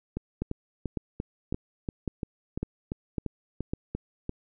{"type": "two click trains", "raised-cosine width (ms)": 3, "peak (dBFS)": [-16, -18], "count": [7, 13], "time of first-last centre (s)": [[0.42, 3.735], [0.17, 4.294]], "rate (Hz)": [1.81, 2.91], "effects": []}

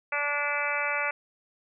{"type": "harmonic tone", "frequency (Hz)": 290, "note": "D4", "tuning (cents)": -22, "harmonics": [2, 3, 4, 5, 6, 7, 8, 9], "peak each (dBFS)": [-35, -36, -35, -32, -38, -33, -32, -36], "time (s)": [0.12, 1.11], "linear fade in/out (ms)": 5, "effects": []}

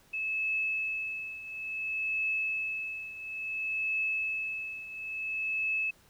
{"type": "tone with tremolo", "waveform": "sine", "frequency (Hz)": 2600, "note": "E7", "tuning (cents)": -24, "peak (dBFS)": -27, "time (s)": [0.13, 5.91], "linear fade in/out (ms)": 10, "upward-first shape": "triangle", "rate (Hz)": 0.58, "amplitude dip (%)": 80, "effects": ["pink hiss -62 dBFS RMS until 6.09 s"]}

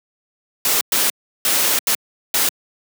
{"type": "noise bursts at uneven times", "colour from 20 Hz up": "white", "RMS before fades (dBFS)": -17, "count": 5, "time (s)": [[0.65, 0.81], [0.92, 1.1], [1.45, 1.79], [1.87, 1.95], [2.34, 2.49]], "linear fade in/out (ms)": 2, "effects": ["high-pass 200 Hz 12 dB/octave"]}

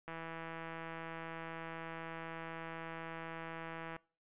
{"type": "click train", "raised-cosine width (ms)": 0.5, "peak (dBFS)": -30, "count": 638, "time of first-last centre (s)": [0.08, 3.964], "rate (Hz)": 164, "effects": ["noise-tail reverb RT60 0.4 s tail -24 dB re dry", "resampled to 8000 Hz"]}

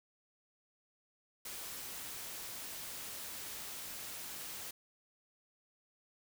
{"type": "noise", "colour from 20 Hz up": "white", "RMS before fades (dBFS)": -45, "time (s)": [1.45, 4.71], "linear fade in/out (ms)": 5, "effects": []}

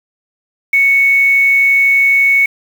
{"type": "tone with quantisation", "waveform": "sine", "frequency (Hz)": 2217, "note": "C#7", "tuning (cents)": 0, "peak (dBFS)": -7, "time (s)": [0.73, 2.46], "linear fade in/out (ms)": 5, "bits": 5, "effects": []}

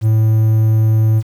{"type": "tone", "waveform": "triangle", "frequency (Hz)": 110, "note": "A2", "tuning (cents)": 0, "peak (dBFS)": -7, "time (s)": [0.01, 1.23], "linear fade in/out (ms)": 50, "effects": ["7-bit"]}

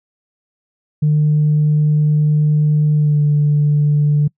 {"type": "tone with pitch glide", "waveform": "sine", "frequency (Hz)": [150.8, 147.61], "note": ["D3", "D3"], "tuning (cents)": [46, 9], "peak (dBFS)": -9, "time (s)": [1.02, 4.28], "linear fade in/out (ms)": 10, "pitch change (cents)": -37, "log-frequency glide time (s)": [2.91, 3.22], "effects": ["noise-tail reverb RT60 0.1 s tail -26 dB re dry", "tanh soft clip ceiling -7 dBFS"]}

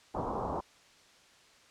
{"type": "low-pass noise", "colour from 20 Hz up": "white", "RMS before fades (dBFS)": -35, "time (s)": [0.14, 0.61], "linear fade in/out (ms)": 10, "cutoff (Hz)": 1100, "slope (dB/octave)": 48, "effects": ["white hiss -60 dBFS RMS until 1.7 s", "low-pass 6000 Hz 12 dB/octave"]}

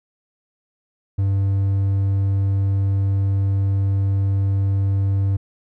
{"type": "tone", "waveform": "triangle", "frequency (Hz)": 98, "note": "G2", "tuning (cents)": 0, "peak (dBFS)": -14, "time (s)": [1.18, 5.37], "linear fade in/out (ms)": 10, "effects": []}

